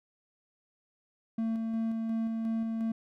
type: tone with tremolo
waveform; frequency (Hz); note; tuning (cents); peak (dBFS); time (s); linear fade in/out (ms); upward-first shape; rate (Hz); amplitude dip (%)
triangle; 225.2; A3; +40; -26; 1.38-2.92; 5; square; 2.8; 25
effects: none